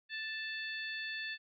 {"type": "harmonic tone", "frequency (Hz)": 880, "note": "A5", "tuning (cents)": 0, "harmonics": [2, 3, 4, 5], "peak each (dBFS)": [-40, -44, -46, -48], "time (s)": [0.09, 1.38], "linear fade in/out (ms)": 50, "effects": ["AAC 64 kbps"]}